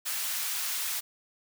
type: high-pass noise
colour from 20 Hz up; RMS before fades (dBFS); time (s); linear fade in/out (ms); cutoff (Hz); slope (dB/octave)
white; -32; 0.05-1.01; 20; 1100; 12
effects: none